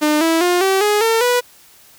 sawtooth tone with pitch steps, 301.9 / 327.3 / 354.9 / 384.8 / 417.2 / 452.3 / 490.4 Hz, D4 / E4 / F4 / G4 / G#4 / A4 / B4, +48 / -12 / +28 / -32 / +8 / +48 / -12 cents, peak -9 dBFS, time 0.01-1.41 s, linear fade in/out 20 ms, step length 200 ms, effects white hiss -47 dBFS RMS until 1.98 s

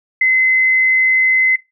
sine tone, 2048 Hz, C7, 38 cents flat, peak -9 dBFS, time 0.21-1.56 s, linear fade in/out 5 ms, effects noise-tail reverb RT60 0.2 s tail -20 dB re dry

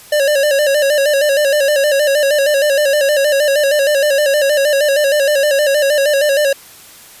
square tone with vibrato, 573 Hz, D5, 43 cents flat, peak -11 dBFS, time 0.12-6.53 s, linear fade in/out 5 ms, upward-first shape square, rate 6.4 Hz, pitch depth 70 cents each way, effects white hiss -39 dBFS RMS until 7.2 s + resampled to 32000 Hz

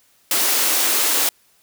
white high-pass noise, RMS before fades -18 dBFS, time 0.31-1.29 s, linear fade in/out 2 ms, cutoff 250 Hz, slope 48 dB/octave, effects white hiss -58 dBFS RMS until 1.62 s

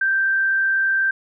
sine tone with frequency modulation, 1568 Hz, G6, in tune, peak -16 dBFS, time 0.01-1.11 s, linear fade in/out 5 ms, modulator 40.3 Hz, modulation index 0.42, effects none

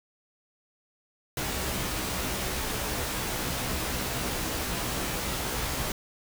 pink noise with comb filter, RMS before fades -31 dBFS, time 1.37-5.92 s, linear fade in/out 2 ms, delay 16 ms, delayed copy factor +0.6, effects none

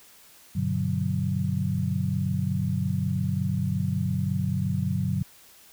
sine chord, G major seventh, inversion none, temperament equal with one note detuned, 98 / 123.47 / 146.83 / 185.85 Hz, G2 / B2 / D3 / F#3, 0 / 0 / 0 / +8 cents, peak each -29 / -31 / -29 / -28 dBFS, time 0.55-5.23 s, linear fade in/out 10 ms, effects white hiss -53 dBFS RMS until 5.72 s

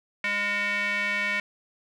square tone with band-pass filter, 204.1 Hz, G#3, 30 cents flat, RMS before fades -27 dBFS, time 0.24-1.4 s, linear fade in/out 2 ms, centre 2100 Hz, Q 5.8, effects none

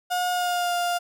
35% pulse tone with pitch glide, 719 to 701.8 Hz, F#5 to F5, -50 to +8 cents, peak -21 dBFS, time 0.1-0.99 s, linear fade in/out 20 ms, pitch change -42 cents, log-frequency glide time 0.32-0.74 s, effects none

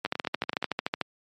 two click trains, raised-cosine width 0.3 ms, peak -14 / -10 dBFS, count 7 / 14, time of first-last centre 0.06-0.626 / 0.05-1.013 s, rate 10.6 / 13.5 Hz, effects high-pass 150 Hz 12 dB/octave + MP3 64 kbps

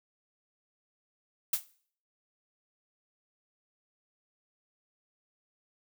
blue noise with exponential decay, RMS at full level -23 dBFS, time 1.53-1.65 s, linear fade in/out 5 ms, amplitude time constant 24 ms, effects noise-tail reverb RT60 0.5 s tail -18 dB re dry

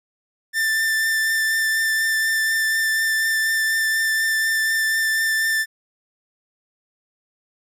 45% pulse tone with vibrato, 1779 Hz, A6, 19 cents sharp, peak -18 dBFS, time 0.53-5.66 s, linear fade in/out 50 ms, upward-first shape triangle, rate 4.1 Hz, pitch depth 14 cents each way, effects none

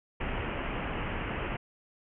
pink low-pass noise, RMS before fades -34 dBFS, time 0.2-1.57 s, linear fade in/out 10 ms, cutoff 3000 Hz, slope 96 dB/octave, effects none

